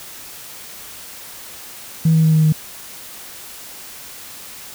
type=tone with pitch steps; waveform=sine; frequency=161.5 / 159.92 / 158.36 / 156.81 / 155.28 Hz; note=E3 / D#3 / D#3 / D#3 / D#3; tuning=-35 / +48 / +31 / +14 / -3 cents; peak=-9 dBFS; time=2.05-2.525 s; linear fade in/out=5 ms; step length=95 ms; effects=tanh soft clip ceiling -6 dBFS + white hiss -36 dBFS RMS until 4.74 s